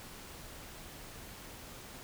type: silence
effects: pink hiss -49 dBFS RMS until 2.03 s